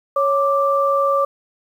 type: tone pair together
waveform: sine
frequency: 554.4 / 1174.7 Hz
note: C#5 / D6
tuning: 0 / 0 cents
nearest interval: octave + minor second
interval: 1300 cents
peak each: -17 / -17 dBFS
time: 0.16-1.25 s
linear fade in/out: 5 ms
effects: 8-bit